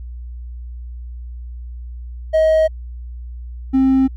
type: tone pair in turn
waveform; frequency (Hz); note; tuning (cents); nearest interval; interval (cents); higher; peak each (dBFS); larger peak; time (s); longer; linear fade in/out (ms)
triangle; 633 / 265.1; D#5 / C4; +30 / +23; octave + minor third; 1507; first; -8; neither; 2.33-2.68 / 3.73-4.08; neither; 20
effects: tanh soft clip ceiling -4 dBFS + added 60 Hz sine -28 dBFS peak until 4.16 s